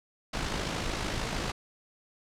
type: noise with amplitude modulation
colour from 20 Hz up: pink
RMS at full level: -30 dBFS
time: 0.33-1.52 s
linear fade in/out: 10 ms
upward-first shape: sine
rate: 53.3 Hz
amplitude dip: 45%
effects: low-pass 6000 Hz 12 dB/octave